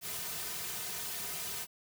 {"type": "noise with comb filter", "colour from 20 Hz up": "white", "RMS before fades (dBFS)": -39, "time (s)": [0.01, 1.67], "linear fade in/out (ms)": 50, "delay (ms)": 3.6, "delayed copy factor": -0.85, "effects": []}